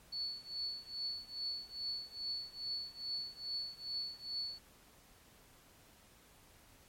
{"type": "tone with tremolo", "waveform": "sine", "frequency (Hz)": 4435, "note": "C#8", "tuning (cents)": 0, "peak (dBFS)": -35, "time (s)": [0.12, 4.59], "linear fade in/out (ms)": 10, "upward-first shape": "triangle", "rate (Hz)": 2.4, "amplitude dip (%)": 95, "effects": ["pink hiss -63 dBFS RMS until 6.88 s", "MP3 64 kbps"]}